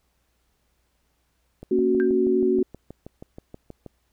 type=click train; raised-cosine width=2 ms; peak=-25 dBFS; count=15; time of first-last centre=1.63-3.863 s; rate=6.27 Hz
type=chord; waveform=sine; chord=F# major; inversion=first; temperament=equal; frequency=233.1 / 277.2 / 370 Hz; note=A#3 / C#4 / F#4; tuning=0 / 0 / 0 cents; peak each=-25 / -25 / -19 dBFS; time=1.71-2.63 s; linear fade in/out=5 ms
type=tone with exponential decay; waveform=sine; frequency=1579 Hz; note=G6; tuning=12 cents sharp; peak=-26 dBFS; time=2-2.12 s; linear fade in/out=0 ms; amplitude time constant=25 ms
effects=added 60 Hz sine -70 dBFS peak until 4.12 s + pink hiss -71 dBFS RMS until 4.12 s